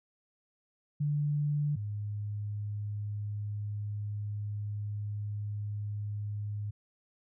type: tone pair in turn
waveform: sine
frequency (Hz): 146.83 / 103.82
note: D3 / G#2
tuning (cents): 0 / 0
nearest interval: tritone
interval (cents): 600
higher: first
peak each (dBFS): -27 / -33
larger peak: first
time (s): 1-1.76 / 1.76-6.71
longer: second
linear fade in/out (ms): 10
effects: none